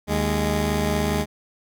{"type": "tone pair together", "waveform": "15% pulse", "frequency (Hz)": [77.2, 206.7], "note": ["D#2", "G#3"], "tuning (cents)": [-13, -8], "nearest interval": "octave + perfect fourth", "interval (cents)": 1705, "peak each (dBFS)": -17, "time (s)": [0.07, 1.26], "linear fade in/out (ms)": 50, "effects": []}